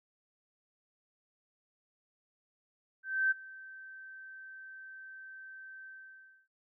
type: tone with ADSR envelope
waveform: sine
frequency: 1550 Hz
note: G6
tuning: 20 cents flat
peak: -24 dBFS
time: 3.03-6.48 s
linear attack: 280 ms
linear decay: 18 ms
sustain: -22 dB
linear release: 620 ms
effects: none